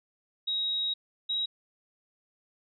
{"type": "tone pair in turn", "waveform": "sine", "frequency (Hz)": [3802, 3831], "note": ["A#7", "A#7"], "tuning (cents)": [33, 47], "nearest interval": "unison", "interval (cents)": 14, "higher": "second", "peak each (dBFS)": [-27, -27], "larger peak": "neither", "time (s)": [[0.47, 0.94], [1.29, 1.46]], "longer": "first", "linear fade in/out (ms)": 10, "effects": []}